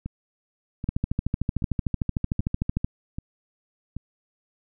two click trains, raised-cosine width 5 ms, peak -19 / -11 dBFS, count 6 / 27, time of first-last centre 0.06-3.966 / 0.89-2.845 s, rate 1.28 / 13.3 Hz, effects none

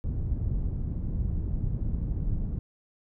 pink low-pass noise, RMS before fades -29 dBFS, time 0.04-2.59 s, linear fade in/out 0 ms, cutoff 140 Hz, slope 12 dB/octave, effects none

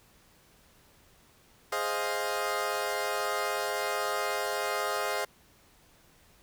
20% pulse chord, F minor seventh, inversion first, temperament equal, 415.3 / 523.3 / 622.3 / 698.5 Hz, Ab4 / C5 / Eb5 / F5, 0 / 0 / 0 / 0 cents, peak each -30 dBFS, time 1.72-5.25 s, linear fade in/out 5 ms, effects pink hiss -61 dBFS RMS until 6.42 s

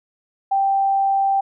sine tone, 784 Hz, G5, in tune, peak -15 dBFS, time 0.51-1.41 s, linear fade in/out 10 ms, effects none

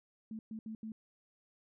sine tone bursts at uneven times, 220 Hz, A3, in tune, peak -40 dBFS, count 4, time 0.31-0.39 / 0.51-0.59 / 0.66-0.75 / 0.83-0.92 s, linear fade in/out 2 ms, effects none

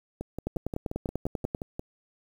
two click trains, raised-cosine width 2 ms, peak -16 / -20 dBFS, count 12 / 10, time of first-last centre 0.47-1.548 / 0.21-1.795 s, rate 10.2 / 5.68 Hz, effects 8-bit

